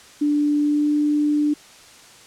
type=tone with pitch glide; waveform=sine; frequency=294 to 296.4 Hz; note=D4 to D4; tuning=+2 to +16 cents; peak=-16 dBFS; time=0.21-1.54 s; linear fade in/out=10 ms; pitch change=+14 cents; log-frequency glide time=0.62-0.88 s; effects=white hiss -46 dBFS RMS until 2.26 s + low-pass 8000 Hz 12 dB/octave